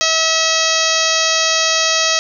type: harmonic tone with a mistuned harmonic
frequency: 645 Hz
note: E5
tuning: 38 cents flat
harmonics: 1 / 2 / 3 / 4 / 5 / 6 / 7 / 8 / 9 / 10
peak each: -22 / -22 / -22 / -22 / -22 / -22 / -22 / -22 / -22 / -22 dBFS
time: 0.01-2.19 s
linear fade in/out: 0 ms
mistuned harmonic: 10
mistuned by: +17 cents
effects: none